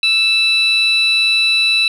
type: tone pair together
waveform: sine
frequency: 2637 / 3951 Hz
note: E7 / B7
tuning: 0 / 0 cents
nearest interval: perfect fifth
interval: 700 cents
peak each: -12 dBFS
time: 0.03-1.88 s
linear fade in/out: 2 ms
effects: tanh soft clip ceiling -7 dBFS